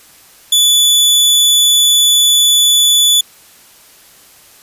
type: tone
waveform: sawtooth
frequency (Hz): 3462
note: A7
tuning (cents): -29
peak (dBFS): -4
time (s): 0.52-3.21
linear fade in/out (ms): 5
effects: white hiss -43 dBFS RMS until 4.62 s + resampled to 32000 Hz